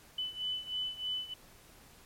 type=beating tone pair; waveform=sine; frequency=3000 / 3003.2 Hz; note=F#7 / F#7; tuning=+23 / +25 cents; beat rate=3.2 Hz; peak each=-36 / -39 dBFS; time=0.18-1.34 s; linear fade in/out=5 ms; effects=pink hiss -58 dBFS RMS until 2.05 s + MP3 64 kbps